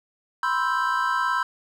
triangle chord, C major seventh, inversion third, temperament equal, 987.8 / 1046.5 / 1318.5 / 1568 Hz, B5 / C6 / E6 / G6, 0 / 0 / 0 / 0 cents, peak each -25 dBFS, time 0.43-1.43 s, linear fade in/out 2 ms, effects none

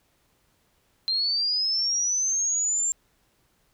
sine linear sweep, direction up, 4121 to 7380 Hz, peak -22 dBFS, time 1.08-2.92 s, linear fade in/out 0 ms, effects pink hiss -67 dBFS RMS until 3.73 s

